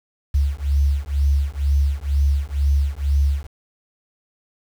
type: beating tone pair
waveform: sine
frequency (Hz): 69.3 / 71.4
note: C#2 / D2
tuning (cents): 0 / -48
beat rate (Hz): 2.1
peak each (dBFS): -19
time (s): 0.34-3.47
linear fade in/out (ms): 10
effects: 7-bit